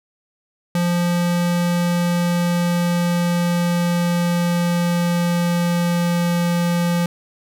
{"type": "tone with pitch glide", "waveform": "square", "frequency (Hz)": [174.3, 173], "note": ["F3", "F3"], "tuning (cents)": [-3, -16], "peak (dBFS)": -17, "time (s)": [0.75, 7.06], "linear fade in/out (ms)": 2, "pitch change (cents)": -13, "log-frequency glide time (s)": [1.65, 6.62], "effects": []}